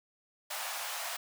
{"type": "high-pass noise", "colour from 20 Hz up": "pink", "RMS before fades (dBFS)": -38, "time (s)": [0.5, 1.17], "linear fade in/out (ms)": 10, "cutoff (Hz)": 610, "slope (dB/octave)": 48, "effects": []}